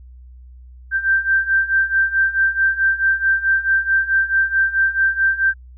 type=beating tone pair; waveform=sine; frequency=1566 / 1570.6 Hz; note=G6 / G6; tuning=-2 / +3 cents; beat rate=4.6 Hz; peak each=-19 / -16 dBFS; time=0.91-5.54 s; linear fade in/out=50 ms; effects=added 62 Hz sine -38 dBFS peak until 5.77 s